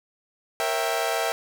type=chord; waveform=sawtooth; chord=A# diminished seventh; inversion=none; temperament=equal with one note detuned; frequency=466.2 / 544.8 / 659.3 / 784 Hz; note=A#4 / C#5 / E5 / G5; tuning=0 / -30 / 0 / 0 cents; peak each=-26 / -29 / -23 / -25 dBFS; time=0.6-1.32 s; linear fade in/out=0 ms; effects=none